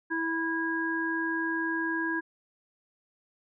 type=harmonic tone; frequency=327.6 Hz; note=E4; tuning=11 cents flat; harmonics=1 / 3 / 5; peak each=-31 / -36 / -30 dBFS; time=0.1-2.21 s; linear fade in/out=20 ms; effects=none